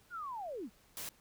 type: linear sweep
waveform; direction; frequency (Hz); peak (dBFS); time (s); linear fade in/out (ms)
sine; down; 1480 to 172.7; -39; 0.1-0.7; 50
type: noise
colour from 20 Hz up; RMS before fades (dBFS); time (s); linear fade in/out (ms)
white; -43; 0.97-1.09; 0
effects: pink hiss -66 dBFS RMS until 1.2 s